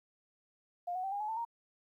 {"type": "tone with pitch steps", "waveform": "sine", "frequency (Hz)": [706, 739.4, 774.4, 811, 849.3, 889.5, 931.6], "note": ["F5", "F#5", "G5", "G#5", "G#5", "A5", "A#5"], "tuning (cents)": [19, -1, -21, -41, 39, 19, -1], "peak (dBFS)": -34, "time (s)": [0.87, 1.451], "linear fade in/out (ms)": 10, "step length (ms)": 83, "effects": ["12-bit"]}